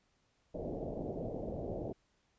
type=low-pass noise; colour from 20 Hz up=white; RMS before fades=-40 dBFS; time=0.54-1.93 s; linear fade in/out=10 ms; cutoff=660 Hz; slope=48 dB/octave; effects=pink hiss -75 dBFS RMS until 2.38 s + resampled to 16000 Hz